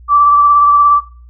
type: tone with vibrato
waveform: sine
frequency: 1163 Hz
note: D6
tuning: 17 cents flat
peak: -5 dBFS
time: 0.08-1.01 s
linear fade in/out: 50 ms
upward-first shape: sine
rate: 17 Hz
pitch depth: 16 cents each way
effects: noise-tail reverb RT60 0.4 s tail -18 dB re dry + added 60 Hz sine -35 dBFS peak until 1.29 s